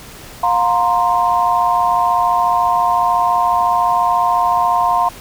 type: chord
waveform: sine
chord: F suspended fourth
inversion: none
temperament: equal with one note detuned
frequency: 710.3 / 932.3 / 1046.5 Hz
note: F5 / Bb5 / C6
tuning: +29 / 0 / 0 cents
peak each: -16 dBFS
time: 0.43-5.09 s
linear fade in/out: 5 ms
effects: pink hiss -36 dBFS RMS until 5.2 s